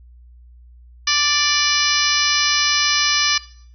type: harmonic tone with a mistuned harmonic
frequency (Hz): 587.3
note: D5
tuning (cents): 0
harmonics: 2 / 3 / 4 / 5 / 6 / 7 / 8 / 9 / 10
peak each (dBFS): -25 / -24 / -24 / -24 / -27 / -25 / -22 / -23 / -24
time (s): 1.07-3.38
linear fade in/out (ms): 5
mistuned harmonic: 8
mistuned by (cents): +56
effects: noise-tail reverb RT60 0.6 s tail -19 dB re dry + added 60 Hz sine -42 dBFS peak until 3.74 s